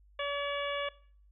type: harmonic tone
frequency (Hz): 570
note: C#5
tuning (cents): +48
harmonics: 1 / 2 / 3 / 4 / 5 / 6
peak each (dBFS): -35 / -38 / -40 / -41 / -42 / -43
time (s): 0.19-0.89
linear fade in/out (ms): 5
effects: noise-tail reverb RT60 0.5 s tail -20 dB re dry + added 50 Hz sine -58 dBFS peak until 1.31 s